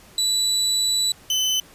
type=tone pair in turn; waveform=30% pulse; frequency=3951 / 3033 Hz; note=B7 / F#7; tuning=0 / +42 cents; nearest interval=perfect fourth; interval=458 cents; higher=first; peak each=-16 dBFS; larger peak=neither; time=0.18-1.12 / 1.3-1.6 s; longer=first; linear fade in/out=2 ms; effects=pink hiss -49 dBFS RMS until 1.74 s + resampled to 32000 Hz